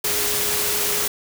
sine tone in noise, 415.3 Hz, G#4, in tune, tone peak -31 dBFS, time 0.04-1.08 s, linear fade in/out 5 ms, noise white, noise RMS -22 dBFS, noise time 0.04-1.08 s, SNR -12 dB, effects none

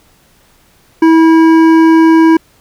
triangle tone with hard clipping, 324.7 Hz, E4, 26 cents flat, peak -5 dBFS, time 1.02-2.37 s, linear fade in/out 5 ms, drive 15 dB, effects pink hiss -49 dBFS RMS until 2.6 s

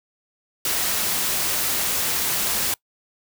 white noise, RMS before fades -23 dBFS, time 0.65-2.74 s, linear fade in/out 2 ms, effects noise-tail reverb RT60 0.1 s tail -24 dB re dry

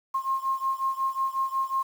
sine beating tone pair, 1067 / 1072.5 Hz, C6 / C6, +34 / +42 cents, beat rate 5.5 Hz, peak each -27 / -29 dBFS, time 0.14-1.83 s, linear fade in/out 10 ms, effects 8-bit

